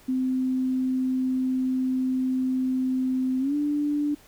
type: tone with pitch glide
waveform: sine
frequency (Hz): 258.3 to 293.3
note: C4 to D4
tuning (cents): -22 to -2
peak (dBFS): -22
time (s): 0.08-4.15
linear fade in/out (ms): 10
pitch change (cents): +220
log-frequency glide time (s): 3.39-3.55
effects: pink hiss -54 dBFS RMS until 4.27 s